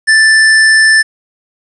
square tone, 1763 Hz, A6, 3 cents sharp, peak -5 dBFS, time 0.07-1.03 s, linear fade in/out 20 ms, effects resampled to 24000 Hz + 7-bit

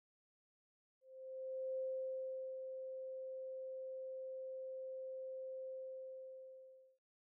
sine tone with ADSR envelope, 523.3 Hz, C5, in tune, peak -38 dBFS, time 1.01-6.99 s, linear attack 770 ms, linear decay 800 ms, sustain -6 dB, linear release 1300 ms, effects none

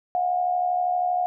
sine tone with amplitude modulation, 720 Hz, F#5, 47 cents flat, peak -18 dBFS, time 0.15-1.26 s, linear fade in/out 0 ms, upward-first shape sine, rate 72.6 Hz, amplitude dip 55%, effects none

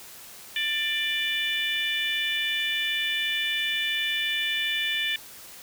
harmonic tone with a mistuned harmonic, 592 Hz, D5, 14 cents sharp, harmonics 3 / 4 / 5 / 6, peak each -30 / -30 / -30 / -30 dBFS, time 0.56-5.16 s, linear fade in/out 2 ms, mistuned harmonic 6, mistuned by -17 cents, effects white hiss -45 dBFS RMS until 5.62 s

